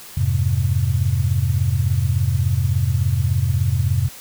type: chord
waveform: sine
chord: F minor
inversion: none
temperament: equal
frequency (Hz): 87.31 / 103.83 / 130.81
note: F2 / Ab2 / C3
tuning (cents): 0 / 0 / 0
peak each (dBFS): -20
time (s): 0.17-4.09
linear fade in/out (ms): 5
effects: white hiss -39 dBFS RMS until 4.2 s

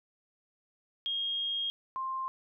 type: tone pair in turn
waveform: sine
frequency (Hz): 3249 / 1053.4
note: G#7 / C6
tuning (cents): -39 / +11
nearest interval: octave + perfect fifth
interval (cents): 1950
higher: first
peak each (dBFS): -30 / -32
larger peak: first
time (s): 1.06-1.7 / 1.96-2.28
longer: first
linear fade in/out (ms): 0
effects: none

